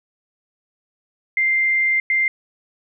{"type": "tone bursts at uneven times", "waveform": "sine", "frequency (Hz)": 2094, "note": "C7", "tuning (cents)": 1, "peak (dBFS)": -15, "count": 2, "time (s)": [[1.37, 2], [2.1, 2.28]], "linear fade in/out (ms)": 2, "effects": []}